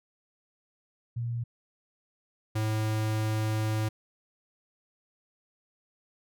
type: tone pair in turn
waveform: sine / square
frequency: 118.2 / 108.75 Hz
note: A#2 / A2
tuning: +24 / -20 cents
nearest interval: minor second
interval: 144 cents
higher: first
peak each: -29 / -27 dBFS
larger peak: second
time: 1.16-1.44 / 2.55-3.89 s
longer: second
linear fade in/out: 10 ms
effects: none